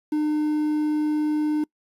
triangle tone with quantisation, 302.8 Hz, D#4, 47 cents flat, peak -18 dBFS, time 0.12-1.64 s, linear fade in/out 5 ms, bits 8, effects noise-tail reverb RT60 0.1 s tail -25 dB re dry + resampled to 32000 Hz

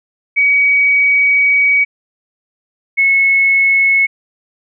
sine tone pair in turn, 2263 / 2192 Hz, C#7 / C#7, +35 / -20 cents, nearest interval minor second, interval 55 cents, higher first, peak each -8 dBFS, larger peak neither, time 0.36-1.85 / 2.97-4.07 s, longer first, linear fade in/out 20 ms, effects none

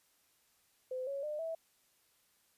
sine tone with pitch steps, 512 / 555.1 / 601.9 / 652.6 Hz, C5 / C#5 / D5 / E5, -38 / +2 / +42 / -18 cents, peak -36 dBFS, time 0.91-1.55 s, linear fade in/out 5 ms, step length 160 ms, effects white hiss -72 dBFS RMS until 2.57 s + resampled to 32000 Hz

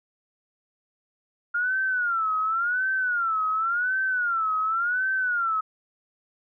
sine tone with vibrato, 1402 Hz, F6, 6 cents sharp, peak -22 dBFS, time 1.54-5.61 s, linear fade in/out 10 ms, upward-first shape sine, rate 0.91 Hz, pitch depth 170 cents each way, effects none

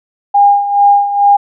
sine tone with tremolo, 810 Hz, G#5, 43 cents flat, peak -3 dBFS, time 0.34-1.37 s, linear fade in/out 10 ms, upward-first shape sine, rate 2.3 Hz, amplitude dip 70%, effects none

